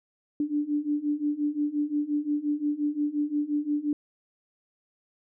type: beating tone pair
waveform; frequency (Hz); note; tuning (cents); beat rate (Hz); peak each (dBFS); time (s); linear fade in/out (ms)
sine; 291.4 / 297.1; D4 / D4; -13 / +20; 5.7; -29 / -27; 0.4-3.93; 2
effects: none